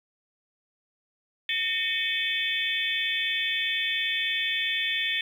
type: tone cluster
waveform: sine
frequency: 1831 / 2236 / 2559 / 3112 / 3469 Hz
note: A#6 / C#7 / D#7 / G7 / A7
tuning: -32 / +14 / +48 / -13 / -25 cents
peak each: -31 / -32 / -33 / -33 / -29 dBFS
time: 1.49-5.21 s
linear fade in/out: 2 ms
effects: 9-bit